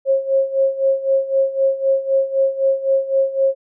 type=tone with tremolo; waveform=sine; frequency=540 Hz; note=C#5; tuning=45 cents flat; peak=-11 dBFS; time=0.05-3.55 s; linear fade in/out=50 ms; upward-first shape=sine; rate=3.9 Hz; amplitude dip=80%; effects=none

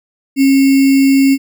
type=tone with sample-and-hold; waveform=sine; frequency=271.7 Hz; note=C#4; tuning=35 cents flat; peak=-6 dBFS; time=0.36-1.38 s; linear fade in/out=50 ms; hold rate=2450 Hz; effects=none

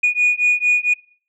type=beating tone pair; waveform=sine; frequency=2456 / 2460.4 Hz; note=D#7 / D#7; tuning=-23 / -20 cents; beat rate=4.4 Hz; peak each=-15 dBFS; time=0.03-0.94 s; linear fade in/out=10 ms; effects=noise-tail reverb RT60 0.5 s tail -23 dB re dry + tanh soft clip ceiling -9 dBFS

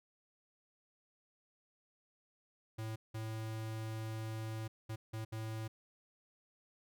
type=tone bursts at uneven times; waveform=square; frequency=110.6 Hz; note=A2; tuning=9 cents sharp; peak=-40 dBFS; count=5; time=2.78-2.96 / 3.14-4.68 / 4.89-4.96 / 5.13-5.25 / 5.32-5.68 s; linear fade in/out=10 ms; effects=none

